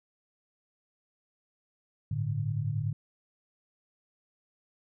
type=chord; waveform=sine; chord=G suspended second; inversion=none; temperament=equal with one note detuned; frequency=99.54 / 110 / 146.83 Hz; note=G2 / A2 / D3; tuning=+27 / 0 / 0 cents; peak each=-37 / -31 / -32 dBFS; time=2.11-2.93 s; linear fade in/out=5 ms; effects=none